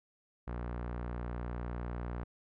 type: tone with low-pass filter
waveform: sawtooth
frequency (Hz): 59.9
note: A#1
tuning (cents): +48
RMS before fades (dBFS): -39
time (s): 0.47-2.24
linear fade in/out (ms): 10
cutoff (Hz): 1400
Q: 1.2
effects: none